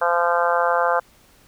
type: harmonic tone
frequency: 172.3 Hz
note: F3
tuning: 23 cents flat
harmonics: 3 / 4 / 5 / 6 / 7 / 8 / 9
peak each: -22 / -23 / -24 / -25 / -25 / -26 / -27 dBFS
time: 0.01-1 s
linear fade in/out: 10 ms
effects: pink hiss -54 dBFS RMS until 1.47 s